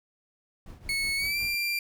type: noise with tremolo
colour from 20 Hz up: brown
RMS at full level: -41 dBFS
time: 0.66-1.55 s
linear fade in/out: 2 ms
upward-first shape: triangle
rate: 5.5 Hz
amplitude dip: 80%
type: tone with pitch glide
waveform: 30% pulse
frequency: 2200 to 2372 Hz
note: C#7 to D7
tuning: -14 to +17 cents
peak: -24 dBFS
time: 0.89-1.79 s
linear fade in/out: 2 ms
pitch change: +131 cents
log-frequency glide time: 1.16-1.39 s
effects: none